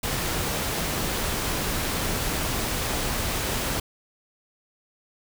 pink noise, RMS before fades -27 dBFS, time 0.03-3.8 s, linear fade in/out 5 ms, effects none

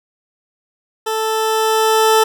20% pulse tone with level ramp, 440 Hz, A4, in tune, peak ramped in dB -13 to -4 dBFS, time 1.06-2.24 s, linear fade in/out 10 ms, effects none

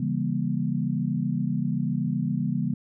sine chord, C# diminished seventh, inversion none, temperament just, 138.59 / 166.31 / 199.57 / 239.5 Hz, C#3 / E3 / G3 / Bb3, 0 / +16 / +31 / +47 cents, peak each -29 dBFS, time 0-2.74 s, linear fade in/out 5 ms, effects none

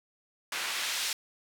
white noise with band-pass filter sweep, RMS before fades -33 dBFS, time 0.52-1.13 s, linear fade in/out 2 ms, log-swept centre 1600 to 3700 Hz, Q 0.77, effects none

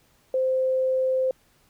sine tone, 520 Hz, C5, 11 cents flat, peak -20 dBFS, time 0.34-1.31 s, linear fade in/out 2 ms, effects pink hiss -62 dBFS RMS until 1.69 s

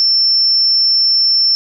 sine tone, 5370 Hz, E8, 31 cents sharp, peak -9 dBFS, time 0-1.55 s, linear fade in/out 0 ms, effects none

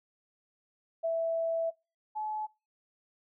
sine tone pair in turn, 659.3 / 857.4 Hz, E5 / A5, 0 / -45 cents, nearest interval perfect fourth, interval 455 cents, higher second, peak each -27 / -32 dBFS, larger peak first, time 1.03-1.71 / 2.15-2.47 s, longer first, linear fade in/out 20 ms, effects noise-tail reverb RT60 0.3 s tail -26 dB re dry

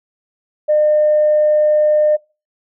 sine tone, 605 Hz, D#5, 49 cents flat, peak -9 dBFS, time 0.68-2.17 s, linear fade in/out 20 ms, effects noise-tail reverb RT60 0.3 s tail -22 dB re dry + tanh soft clip ceiling -5 dBFS

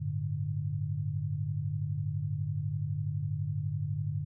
sine chord, G suspended second, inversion none, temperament equal, 98 / 110 / 146.83 Hz, G2 / A2 / D3, 0 / 0 / 0 cents, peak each -35 / -36 / -33 dBFS, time 0-4.25 s, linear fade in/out 20 ms, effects none

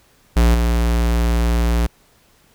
square tone with level steps, 58.27 Hz, A#1, in tune, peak -11 / -15 dBFS, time 0.36-1.87 s, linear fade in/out 10 ms, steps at 0.54 s, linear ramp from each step 10 ms, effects pink hiss -55 dBFS RMS until 2.54 s

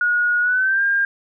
sine tone with pitch glide, 1447 to 1605.5 Hz, F#6 to G6, -39 to +41 cents, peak -15 dBFS, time 0.01-1.05 s, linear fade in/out 2 ms, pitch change +180 cents, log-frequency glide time 0.41-0.83 s, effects none

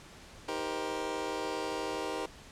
25% pulse chord, C minor seventh, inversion first, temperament just, 314 / 392.4 / 470.9 / 523.3 Hz, Eb4 / G4 / Bb4 / C5, +16 / +2 / +18 / 0 cents, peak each -36 / -35 / -35 / -37 dBFS, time 0.48-2.26 s, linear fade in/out 5 ms, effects pink hiss -52 dBFS RMS until 2.51 s + low-pass 8000 Hz 12 dB/octave

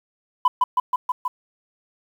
sine tone with echo, 1000 Hz, B5, 21 cents sharp, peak -10 dBFS, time 0.45-0.48 s, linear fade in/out 5 ms, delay 160 ms, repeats 5, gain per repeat -2 dB, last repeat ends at 1.28 s, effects tanh soft clip ceiling -11 dBFS + 8-bit

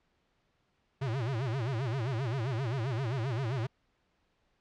square tone with vibrato, 123.7 Hz, B2, 3 cents sharp, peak -31 dBFS, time 1.01-3.67 s, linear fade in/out 10 ms, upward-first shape sine, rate 7.6 Hz, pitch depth 220 cents each way, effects pink hiss -74 dBFS RMS until 4.6 s + low-pass 4000 Hz 12 dB/octave

